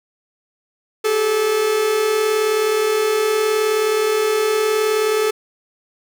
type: tone pair together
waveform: 45% pulse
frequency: 394.1 / 433.3 Hz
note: G4 / A4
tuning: +9 / -27 cents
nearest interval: major second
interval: 164 cents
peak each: -24 / -16 dBFS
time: 1.04-5.31 s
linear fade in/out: 10 ms
effects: none